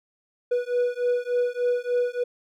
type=beating tone pair; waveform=triangle; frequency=487.4 / 490.8 Hz; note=B4 / B4; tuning=-23 / -11 cents; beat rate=3.4 Hz; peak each=-23 dBFS; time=0.51-2.24 s; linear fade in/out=10 ms; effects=none